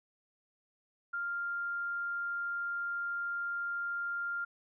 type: tone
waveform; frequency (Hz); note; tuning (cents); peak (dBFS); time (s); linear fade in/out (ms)
sine; 1396.9; F6; 0; -33; 1.13-4.45; 10
effects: none